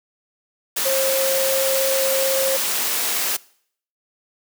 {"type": "tone in noise", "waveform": "sine", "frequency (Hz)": 535, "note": "C5", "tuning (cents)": 38, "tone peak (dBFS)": -19, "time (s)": [0.85, 2.57], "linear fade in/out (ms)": 10, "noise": "white", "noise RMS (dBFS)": -22, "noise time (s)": [0.76, 3.37], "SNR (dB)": 0, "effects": ["noise-tail reverb RT60 0.6 s tail -22 dB re dry", "high-pass 300 Hz 12 dB/octave"]}